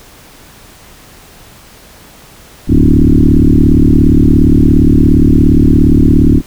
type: tone with frequency modulation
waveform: sine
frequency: 125.9 Hz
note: B2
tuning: 34 cents sharp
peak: -3 dBFS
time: 2.67-6.42 s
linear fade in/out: 50 ms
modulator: 37.2 Hz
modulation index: 5.2
effects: pink hiss -38 dBFS RMS until 6.46 s